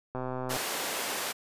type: click train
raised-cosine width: 1 ms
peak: -21 dBFS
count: 54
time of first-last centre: 0.15-0.564 s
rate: 128 Hz
type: high-pass noise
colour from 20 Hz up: pink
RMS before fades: -33 dBFS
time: 0.49-1.33 s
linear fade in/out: 20 ms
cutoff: 430 Hz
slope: 12 dB/octave
effects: resampled to 32000 Hz